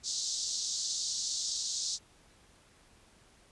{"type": "band-pass noise", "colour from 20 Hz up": "white", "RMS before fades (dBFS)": -35, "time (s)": [0.03, 1.99], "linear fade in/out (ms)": 50, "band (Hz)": [3900, 7200], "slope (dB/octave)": 48, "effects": ["pink hiss -62 dBFS RMS until 3.51 s", "resampled to 24000 Hz"]}